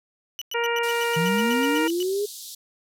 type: tone bursts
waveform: 35% pulse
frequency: 2960 Hz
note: F#7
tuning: in tune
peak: -28 dBFS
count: 14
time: 0.39-2.027 s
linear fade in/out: 0 ms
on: 25 ms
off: 99 ms
type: harmonic tone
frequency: 469.5 Hz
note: A#4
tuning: 12 cents sharp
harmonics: 1 / 2 / 3 / 4 / 5 / 6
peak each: -25 / -28 / -30 / -31 / -32 / -33 dBFS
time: 0.54-1.88 s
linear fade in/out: 10 ms
type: band-pass noise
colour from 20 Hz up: pink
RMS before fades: -39 dBFS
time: 0.83-2.55 s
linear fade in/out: 5 ms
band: 3600 to 15000 Hz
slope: 48 dB/octave
type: linear sweep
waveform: sine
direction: up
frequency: 155.9 to 420 Hz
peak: -22 dBFS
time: 1.16-2.26 s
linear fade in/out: 10 ms
effects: none